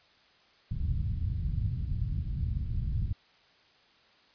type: low-pass noise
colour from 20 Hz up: white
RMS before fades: -31 dBFS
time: 0.71-3.13 s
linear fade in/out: 5 ms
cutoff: 120 Hz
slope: 24 dB/octave
effects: white hiss -62 dBFS RMS until 4.34 s + resampled to 11025 Hz